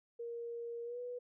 sine tone with pitch glide, 469.2 to 490.3 Hz, A#4 to B4, +11 to -13 cents, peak -40 dBFS, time 0.19-1.19 s, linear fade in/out 10 ms, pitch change +76 cents, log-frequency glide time 0.84-0.99 s, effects none

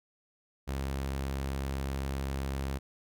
sawtooth tone, 67.8 Hz, C#2, 38 cents flat, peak -28 dBFS, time 0.67-2.79 s, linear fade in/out 20 ms, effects none

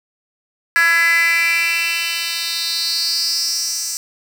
10% pulse tone with high-pass filter sweep, 335 Hz, E4, 28 cents sharp, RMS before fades -18 dBFS, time 0.76-3.97 s, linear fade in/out 0 ms, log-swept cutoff 1700 to 6600 Hz, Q 5.3, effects 7-bit

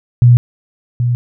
sine tone with echo, 121.4 Hz, B2, 29 cents flat, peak -3 dBFS, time 0.22-0.37 s, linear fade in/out 0 ms, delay 780 ms, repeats 1, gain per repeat -8 dB, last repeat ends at 1.15 s, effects none

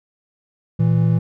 triangle tone pair together, 116.54 / 164.46 Hz, A#2 / E3, 0 / -4 cents, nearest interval tritone, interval 596 cents, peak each -14 dBFS, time 0.79-1.19 s, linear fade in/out 10 ms, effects none

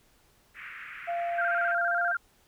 white band-pass noise, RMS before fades -43 dBFS, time 0.54-1.76 s, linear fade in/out 50 ms, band 1300 to 2400 Hz, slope 48 dB/octave
sine tone with pitch glide, 689 to 695 Hz, F5 to F5, -24 to -9 cents, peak -28 dBFS, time 1.07-2.13 s, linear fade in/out 20 ms, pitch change +15 cents, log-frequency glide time 1.83-2.01 s
sine tone with vibrato, 1484 Hz, F#6, 5 cents sharp, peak -26 dBFS, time 1.38-2.17 s, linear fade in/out 5 ms, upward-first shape square, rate 15 Hz, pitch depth 99 cents each way
effects pink hiss -64 dBFS RMS until 2.47 s

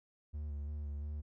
triangle tone with vibrato, 73.42 Hz, D2, in tune, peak -36 dBFS, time 0.33-1.22 s, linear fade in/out 20 ms, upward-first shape square, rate 2.9 Hz, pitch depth 27 cents each way, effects none

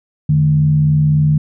sine tone with frequency modulation, 150.6 Hz, D3, 44 cents sharp, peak -9 dBFS, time 0.29-1.38 s, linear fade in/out 5 ms, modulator 63.7 Hz, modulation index 0.38, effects none

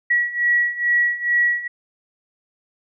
sine beating tone pair, 1924 / 1926.3 Hz, B6 / B6, -46 / -44 cents, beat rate 2.3 Hz, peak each -21 / -18 dBFS, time 0.1-1.68 s, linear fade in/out 10 ms, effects none

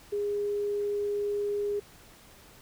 sine tone, 410 Hz, G#4, 22 cents flat, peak -27 dBFS, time 0.12-1.8 s, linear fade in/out 10 ms, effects pink hiss -54 dBFS RMS until 2.61 s

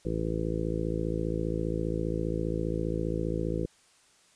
harmonic tone, 55 Hz, A1, in tune, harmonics 1 / 2 / 3 / 4 / 5 / 6 / 7 / 8 / 9, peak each -35 / -37 / -34 / -40 / -40 / -35 / -37 / -38 / -37 dBFS, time 0.05-3.66 s, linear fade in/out 5 ms, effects white hiss -62 dBFS RMS until 4.35 s + resampled to 22050 Hz

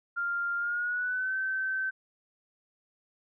sine tone with pitch glide, 1396.9 to 1541 Hz, F6 to G6, 0 to -30 cents, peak -28 dBFS, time 0.16-1.91 s, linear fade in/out 20 ms, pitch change +170 cents, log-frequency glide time 0.57-1.36 s, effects none

